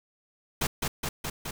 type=noise with echo; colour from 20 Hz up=pink; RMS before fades=-27 dBFS; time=0.61-0.67 s; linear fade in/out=5 ms; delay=210 ms; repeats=4; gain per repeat=-2 dB; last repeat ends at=1.51 s; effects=none